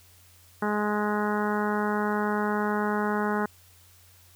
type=harmonic tone; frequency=209.1 Hz; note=G#3; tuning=12 cents sharp; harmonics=1 / 2 / 3 / 4 / 5 / 6 / 7 / 8 / 9; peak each=-28 / -30 / -37 / -32 / -34 / -36 / -34 / -41 / -42 dBFS; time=0.62-3.46 s; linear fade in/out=5 ms; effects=added 89 Hz sine -57 dBFS peak until 4.35 s + white hiss -57 dBFS RMS until 4.35 s